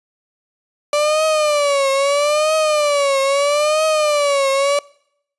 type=tone with vibrato; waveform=35% pulse; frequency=584 Hz; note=D5; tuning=10 cents flat; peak=-12 dBFS; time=0.93-4.79 s; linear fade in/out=2 ms; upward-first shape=triangle; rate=0.77 Hz; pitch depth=140 cents each way; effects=noise-tail reverb RT60 0.7 s tail -24 dB re dry + resampled to 24000 Hz